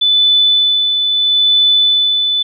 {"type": "tone with tremolo", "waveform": "sine", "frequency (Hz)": 3497, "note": "A7", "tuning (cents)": -11, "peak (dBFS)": -7, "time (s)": [0.01, 2.43], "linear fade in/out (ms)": 10, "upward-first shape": "sine", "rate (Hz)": 0.76, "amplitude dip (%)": 40, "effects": []}